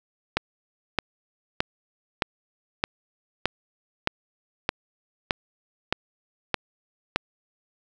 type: click train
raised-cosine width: 0.3 ms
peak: -5 dBFS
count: 12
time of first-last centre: 0.37-7.16 s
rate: 1.62 Hz
effects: none